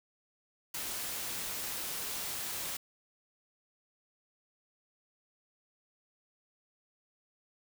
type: noise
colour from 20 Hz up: white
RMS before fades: -38 dBFS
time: 0.74-2.77 s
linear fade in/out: 5 ms
effects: none